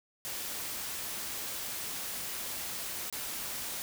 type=noise with dropouts; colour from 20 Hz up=white; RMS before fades=-38 dBFS; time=0.25-3.82 s; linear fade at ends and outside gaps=0 ms; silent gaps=3.099-3.126 s; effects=none